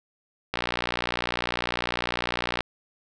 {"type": "click train", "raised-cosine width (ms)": 0.3, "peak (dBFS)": -9, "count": 125, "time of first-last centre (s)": [0.54, 2.607], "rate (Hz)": 60, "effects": []}